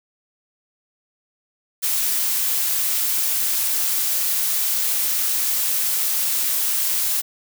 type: noise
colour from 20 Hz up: blue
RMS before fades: -21 dBFS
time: 1.82-7.22 s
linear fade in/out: 20 ms
effects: none